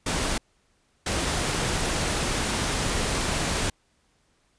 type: noise bursts at uneven times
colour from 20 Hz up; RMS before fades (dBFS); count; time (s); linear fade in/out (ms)
pink; -26; 2; 0.06-0.38 / 1.06-3.7; 5
effects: pink hiss -67 dBFS RMS until 4.58 s + resampled to 22050 Hz